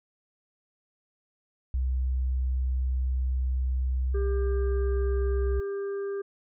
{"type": "tone", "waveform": "sine", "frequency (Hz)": 64, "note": "C2", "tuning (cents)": -38, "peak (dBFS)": -24, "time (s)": [1.74, 5.6], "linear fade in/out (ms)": 0}
{"type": "harmonic tone", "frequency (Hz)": 398, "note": "G4", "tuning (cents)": 26, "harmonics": [1, 3, 4], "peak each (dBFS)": [-29, -47, -48], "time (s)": [4.14, 6.22], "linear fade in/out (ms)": 10}
{"effects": []}